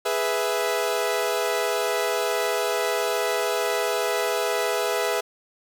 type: chord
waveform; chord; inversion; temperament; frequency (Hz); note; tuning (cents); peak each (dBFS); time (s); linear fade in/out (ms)
sawtooth; E major; first; equal; 415.3 / 493.9 / 659.3; G#4 / B4 / E5; 0 / 0 / 0; -23; 0.05-5.21; 10
effects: none